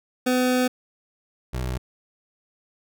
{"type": "tone pair in turn", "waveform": "25% pulse", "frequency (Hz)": [252.3, 62.93], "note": ["B3", "B1"], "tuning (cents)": [37, 33], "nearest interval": "2 octaves", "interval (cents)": 2404, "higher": "first", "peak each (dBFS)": [-15, -22], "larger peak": "first", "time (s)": [[0.26, 0.68], [1.53, 1.78]], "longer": "first", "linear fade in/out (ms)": 10, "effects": []}